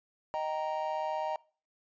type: chord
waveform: triangle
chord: Eb major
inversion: none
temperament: just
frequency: 622.3 / 777.8 / 933.4 Hz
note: Eb5 / G5 / Bb5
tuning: 0 / -14 / +2 cents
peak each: -33 / -35 / -33 dBFS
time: 0.34-1.36 s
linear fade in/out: 0 ms
effects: noise-tail reverb RT60 0.4 s tail -23 dB re dry + resampled to 16000 Hz